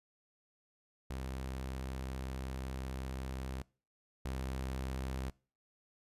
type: tone pair in turn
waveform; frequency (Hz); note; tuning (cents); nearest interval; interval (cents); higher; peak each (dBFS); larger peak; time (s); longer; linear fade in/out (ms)
sawtooth; 65.4 / 65.4; C2 / C2; 0 / 0; unison; 0; neither; -35 / -33; second; 1.1-3.62 / 4.25-5.3; first; 5
effects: noise-tail reverb RT60 0.4 s tail -24 dB re dry + resampled to 32000 Hz